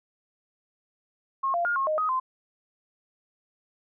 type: tone with pitch steps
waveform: sine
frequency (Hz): 1079 / 691 / 1419 / 1081 / 619 / 1255 / 1036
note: C#6 / F5 / F6 / C#6 / D#5 / D#6 / C6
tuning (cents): -47 / -19 / +27 / -44 / -9 / +15 / -17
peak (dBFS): -23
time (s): 1.43-2.2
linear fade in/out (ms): 10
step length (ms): 110
effects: none